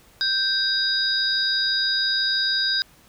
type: tone cluster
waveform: sine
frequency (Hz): 1562 / 3797 / 4893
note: G6 / A#7 / D#8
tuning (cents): -7 / +31 / -30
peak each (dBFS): -25 / -26 / -22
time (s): 0.21-2.82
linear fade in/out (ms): 0
effects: pink hiss -54 dBFS RMS until 3.08 s